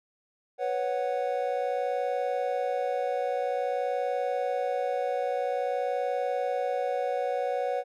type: chord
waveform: triangle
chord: B suspended second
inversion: none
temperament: equal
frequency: 493.9 / 554.4 / 740 Hz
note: B4 / C#5 / F#5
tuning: 0 / 0 / 0 cents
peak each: -29 dBFS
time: 0.58-7.84 s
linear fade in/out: 50 ms
effects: none